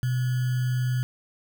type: tone with sample-and-hold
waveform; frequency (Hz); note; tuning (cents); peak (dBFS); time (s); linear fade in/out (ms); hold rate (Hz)
sine; 125.8; B2; +32; -22; 0.03-1.03; 0; 1575
effects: none